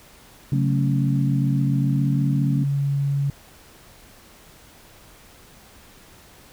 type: tone with pitch glide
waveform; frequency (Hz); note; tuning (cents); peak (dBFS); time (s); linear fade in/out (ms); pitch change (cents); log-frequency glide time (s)
sine; 137.6 to 140.33; C#3 to C#3; -12 to +22; -19; 0.52-3.3; 2; +34; 1.82-2.15
type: chord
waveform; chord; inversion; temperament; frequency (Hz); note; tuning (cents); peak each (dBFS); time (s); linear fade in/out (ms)
sine; F# minor; none; equal; 185 / 220 / 277.2; F#3 / A3 / C#4; 0 / 0 / 0; -27 / -27 / -26; 0.53-2.64; 2
effects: pink hiss -49 dBFS RMS until 6.52 s